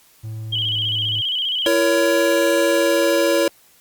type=tone with pitch glide; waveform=triangle; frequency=110 to 107.05 Hz; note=A2 to A2; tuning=0 to -47 cents; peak=-25 dBFS; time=0.23-1.22 s; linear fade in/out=20 ms; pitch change=-47 cents; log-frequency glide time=0.57-0.7 s
type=tone with vibrato; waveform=sine; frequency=3095 Hz; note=G7; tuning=23 cents flat; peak=-19 dBFS; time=0.52-1.68 s; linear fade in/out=10 ms; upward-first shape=square; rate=15 Hz; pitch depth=63 cents each way
type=chord; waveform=square; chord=A# diminished; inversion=second; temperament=just; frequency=335.6 / 466.2 / 559.4 Hz; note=E4 / A#4 / C#5; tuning=+31 / 0 / +16 cents; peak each=-20 / -23 / -18 dBFS; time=1.66-3.48 s; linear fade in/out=2 ms
effects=white hiss -53 dBFS RMS until 3.8 s + Opus 48 kbps